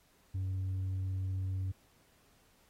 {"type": "tone with tanh clipping", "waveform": "triangle", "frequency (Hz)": 94.5, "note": "F#2", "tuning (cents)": 37, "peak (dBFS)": -33, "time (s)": [0.34, 1.72], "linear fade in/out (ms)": 10, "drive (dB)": 7, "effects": ["pink hiss -68 dBFS RMS until 2.69 s", "AAC 48 kbps"]}